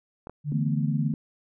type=clicks; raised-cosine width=1 ms; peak=-24 / -25 dBFS; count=2; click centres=0.271 / 0.296 s
type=tone with vibrato; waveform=sine; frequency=146.83 Hz; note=D3; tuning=in tune; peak=-25 dBFS; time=0.44-1.14 s; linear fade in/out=50 ms; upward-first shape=sine; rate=11 Hz; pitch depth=19 cents each way
type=chord; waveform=sine; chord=E suspended fourth; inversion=none; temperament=just; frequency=164.81 / 219.8 / 247.2 Hz; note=E3 / A3 / B3; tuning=0 / -2 / +2 cents; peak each=-30 / -29 / -32 dBFS; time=0.52-1.14 s; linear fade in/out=2 ms
effects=none